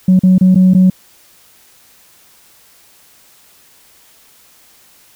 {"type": "tone with dropouts", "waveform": "sine", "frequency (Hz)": 185.3, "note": "F#3", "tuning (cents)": 3, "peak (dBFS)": -3, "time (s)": [0.08, 0.9], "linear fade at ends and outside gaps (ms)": 5, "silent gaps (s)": [[0.193, 0.234], [0.382, 0.41], [0.547, 0.556], [0.737, 0.747]], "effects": ["tanh soft clip ceiling -2 dBFS", "white hiss -47 dBFS RMS until 5.15 s"]}